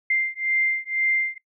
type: beating tone pair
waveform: sine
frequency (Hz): 2093 / 2095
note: C7 / C7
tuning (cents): 0 / +2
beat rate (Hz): 2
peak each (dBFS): -24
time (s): 0.1-1.38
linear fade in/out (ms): 5
effects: noise-tail reverb RT60 0.1 s tail -20 dB re dry